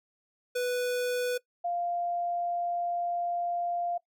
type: tone pair in turn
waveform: square / sine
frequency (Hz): 493.9 / 697.1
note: B4 / F5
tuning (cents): 0 / -3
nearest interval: tritone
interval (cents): 597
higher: second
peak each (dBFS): -28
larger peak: neither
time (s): 0.55-1.38 / 1.64-3.98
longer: second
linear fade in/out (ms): 10
effects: noise-tail reverb RT60 0.1 s tail -20 dB re dry